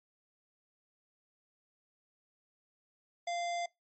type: tone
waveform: square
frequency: 693 Hz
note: F5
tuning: 14 cents flat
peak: -34 dBFS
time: 3.27-3.66 s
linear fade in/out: 5 ms
effects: noise-tail reverb RT60 0.2 s tail -24 dB re dry + MP3 32 kbps